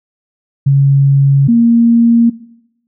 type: tone pair in turn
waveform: sine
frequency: 138.59 / 233.1 Hz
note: C#3 / A#3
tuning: 0 / 0 cents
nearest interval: major sixth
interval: 900 cents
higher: second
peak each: -5 dBFS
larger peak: neither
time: 0.66-1.48 / 1.48-2.3 s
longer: neither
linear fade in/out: 10 ms
effects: noise-tail reverb RT60 0.8 s tail -19 dB re dry